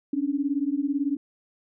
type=beating tone pair; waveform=sine; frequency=274 / 292 Hz; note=C#4 / D4; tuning=-20 / -10 cents; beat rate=18 Hz; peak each=-26 dBFS; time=0.13-1.17 s; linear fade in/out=5 ms; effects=none